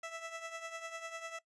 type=tone with tremolo; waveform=15% pulse; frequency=659.3 Hz; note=E5; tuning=in tune; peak=-33 dBFS; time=0.03-1.39 s; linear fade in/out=5 ms; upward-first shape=triangle; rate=10 Hz; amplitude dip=70%; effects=noise-tail reverb RT60 0.1 s tail -19 dB re dry + resampled to 22050 Hz